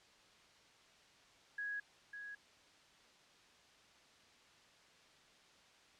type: tone with echo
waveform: sine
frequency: 1661.2 Hz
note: G#6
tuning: in tune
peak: -39 dBFS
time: 1.58-1.8 s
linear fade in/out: 5 ms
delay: 550 ms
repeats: 1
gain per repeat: -7 dB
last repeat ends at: 2.35 s
effects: white hiss -65 dBFS RMS until 5.99 s + low-pass 5000 Hz 12 dB/octave